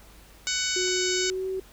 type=harmonic tone; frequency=746 Hz; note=F#5; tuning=14 cents sharp; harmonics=2 / 3 / 4 / 5 / 6 / 7 / 8 / 9 / 10; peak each=-34 / -34 / -34 / -34 / -34 / -34 / -34 / -34 / -34 dBFS; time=0.47-1.3 s; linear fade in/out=0 ms
type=tone with pitch glide; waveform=sine; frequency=366 to 378.7 Hz; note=F#4 to F#4; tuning=-19 to +40 cents; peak=-27 dBFS; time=0.76-1.6 s; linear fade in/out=5 ms; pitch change=+59 cents; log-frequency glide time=1.16-1.46 s
type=clicks; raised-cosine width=0.3 ms; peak=-28 / -38 dBFS; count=2; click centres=0.88 / 0.889 s
effects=added 50 Hz sine -53 dBFS peak until 1.72 s + pink hiss -53 dBFS RMS until 1.72 s